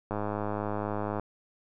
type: click train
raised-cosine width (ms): 1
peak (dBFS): -18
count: 114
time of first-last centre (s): 0.11-1.197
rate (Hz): 104
effects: none